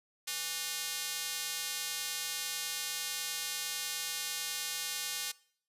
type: tone with high-pass filter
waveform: square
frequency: 164.6 Hz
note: E3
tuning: 2 cents flat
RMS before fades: -37 dBFS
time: 0.27-5.32 s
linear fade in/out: 10 ms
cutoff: 3300 Hz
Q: 0.63
effects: noise-tail reverb RT60 0.6 s tail -22 dB re dry + resampled to 32000 Hz